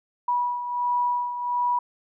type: beating tone pair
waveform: sine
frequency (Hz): 974 / 975.4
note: B5 / B5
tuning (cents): -24 / -22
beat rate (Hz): 1.4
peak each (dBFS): -23 / -30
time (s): 0.28-1.79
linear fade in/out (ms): 5
effects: none